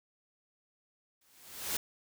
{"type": "noise with exponential growth", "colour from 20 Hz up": "white", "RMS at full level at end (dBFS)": -31, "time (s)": [1.21, 1.77], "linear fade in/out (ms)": 5, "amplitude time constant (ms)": 120, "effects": []}